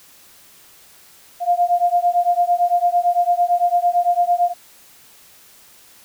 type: beating tone pair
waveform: sine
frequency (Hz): 698.5 / 707.4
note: F5 / F5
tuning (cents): 0 / +22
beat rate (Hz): 8.9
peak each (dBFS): -17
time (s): 1.4-4.54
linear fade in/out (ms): 50
effects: white hiss -48 dBFS RMS until 6.04 s